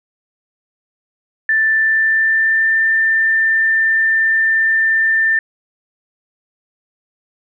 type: tone with pitch glide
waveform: sine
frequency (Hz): 1767 to 1788.6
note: A6 to A6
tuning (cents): +7 to +28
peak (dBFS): -11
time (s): 1.49-5.39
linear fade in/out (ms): 2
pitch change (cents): +21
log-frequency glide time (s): 1.69-2.76
effects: none